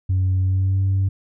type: tone with pitch glide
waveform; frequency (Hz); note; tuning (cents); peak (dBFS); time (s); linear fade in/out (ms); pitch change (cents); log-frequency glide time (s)
sine; 93.4 to 96.41; F#2 to G2; +17 to -28; -14; 0.09-1.09; 10; +55; 0.4-0.81
effects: tanh soft clip ceiling -14 dBFS